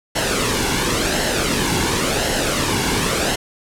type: noise with flanger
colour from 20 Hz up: pink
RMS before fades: -19 dBFS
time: 0.15-3.36 s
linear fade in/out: 10 ms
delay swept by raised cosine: 0.83 to 1.63 ms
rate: 0.93 Hz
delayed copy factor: -0.55
effects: low-pass 10000 Hz 12 dB/octave